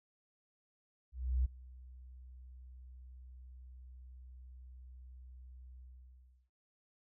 sine tone with ADSR envelope, 63 Hz, B1, 35 cents sharp, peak -27 dBFS, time 1.12-6.5 s, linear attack 330 ms, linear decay 14 ms, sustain -23 dB, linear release 700 ms, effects none

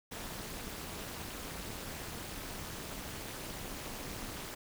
pink noise with amplitude modulation, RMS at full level -39 dBFS, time 0.11-4.55 s, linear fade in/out 10 ms, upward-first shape sine, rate 236 Hz, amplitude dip 90%, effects none

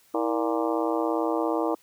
harmonic tone with a mistuned harmonic, 117.4 Hz, A#2, 13 cents sharp, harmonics 3 / 4 / 5 / 6 / 7 / 8 / 9 / 10, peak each -27 / -29 / -31 / -33 / -34 / -35 / -36 / -37 dBFS, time 0.14-1.75 s, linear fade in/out 5 ms, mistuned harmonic 3, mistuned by -140 cents, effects white hiss -60 dBFS RMS until 1.82 s + high-pass 60 Hz 12 dB/octave

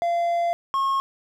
triangle tone pair in turn, 687 / 1085.3 Hz, F5 / C#6, -29 / -37 cents, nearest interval minor sixth, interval 792 cents, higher second, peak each -18 dBFS, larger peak neither, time 0.02-0.53 / 0.74-1 s, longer first, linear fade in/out 0 ms, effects none

